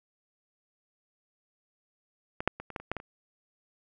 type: clicks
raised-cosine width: 0.5 ms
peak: -18 / -8 / -24 / -27 / -18 / -29 / -15 / -21 / -30 dBFS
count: 9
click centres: 2.405 / 2.476 / 2.6 / 2.703 / 2.762 / 2.8 / 2.916 / 2.967 / 3.001 s
effects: none